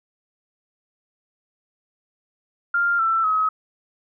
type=tone with pitch steps; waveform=sine; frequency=1396.9 / 1334.6 / 1275.1 Hz; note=F6 / E6 / D#6; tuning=0 / +21 / +42 cents; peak=-17 dBFS; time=2.74-3.49 s; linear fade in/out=5 ms; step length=250 ms; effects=none